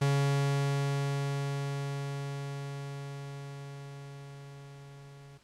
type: tone with level ramp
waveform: 45% pulse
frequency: 140 Hz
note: C#3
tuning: 18 cents sharp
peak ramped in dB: -24 to -49 dBFS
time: 0.01-5.38 s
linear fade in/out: 10 ms
effects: pink hiss -64 dBFS RMS until 5.43 s + low-pass 9000 Hz 12 dB/octave